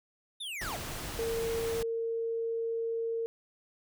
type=linear sweep; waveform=square; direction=down; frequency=3729 to 521 Hz; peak=-37 dBFS; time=0.4-0.77 s; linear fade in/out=10 ms
type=noise; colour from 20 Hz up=pink; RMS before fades=-39 dBFS; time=0.61-1.83 s; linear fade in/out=5 ms
type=tone; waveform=sine; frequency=457.4 Hz; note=A#4; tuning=33 cents flat; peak=-30 dBFS; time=1.19-3.26 s; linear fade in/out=0 ms
effects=none